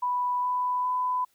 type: tone with pitch steps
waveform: sine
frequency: 987.8 / 994.7 / 1001.6 Hz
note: B5 / B5 / B5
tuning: 0 / +12 / +24 cents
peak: -24 dBFS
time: 0.02-1.25 s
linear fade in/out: 10 ms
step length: 410 ms
effects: white hiss -68 dBFS RMS until 1.34 s